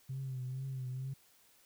sine tone with vibrato, 130.81 Hz, C3, in tune, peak -36 dBFS, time 0.09-1.14 s, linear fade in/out 10 ms, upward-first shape triangle, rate 2.2 Hz, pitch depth 63 cents each way, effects tanh soft clip ceiling -33 dBFS + white hiss -66 dBFS RMS until 1.65 s

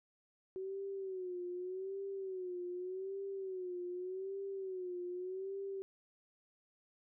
sine tone with vibrato, 373.9 Hz, F#4, 18 cents sharp, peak -39 dBFS, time 0.56-5.82 s, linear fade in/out 0 ms, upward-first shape sine, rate 0.84 Hz, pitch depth 89 cents each way, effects none

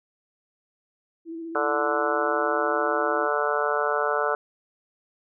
sine tone with vibrato, 329.6 Hz, E4, in tune, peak -32 dBFS, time 1.25-3.29 s, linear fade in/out 50 ms, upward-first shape square, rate 15 Hz, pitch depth 22 cents each way
harmonic tone, 146.83 Hz, D3, in tune, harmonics 3 / 4 / 5 / 6 / 7 / 8 / 9 / 10, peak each -28 / -28 / -31 / -34 / -32 / -33 / -28 / -30 dBFS, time 1.55-4.35 s, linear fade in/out 2 ms
effects none

